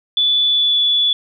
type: tone with pitch glide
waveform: sine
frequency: 3466 to 3438 Hz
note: A7 to A7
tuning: -27 to -41 cents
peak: -12 dBFS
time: 0.17-1.13 s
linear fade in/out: 2 ms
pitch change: -14 cents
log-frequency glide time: 0.46-0.83 s
effects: none